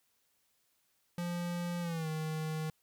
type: tone with pitch glide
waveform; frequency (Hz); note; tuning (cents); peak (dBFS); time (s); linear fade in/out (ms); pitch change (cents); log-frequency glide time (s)
square; 174.1 to 156.91; F3 to D#3; -5 to +15; -35; 1.18-2.7; 2; -180; 1.81-2.08
effects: white hiss -75 dBFS RMS until 2.82 s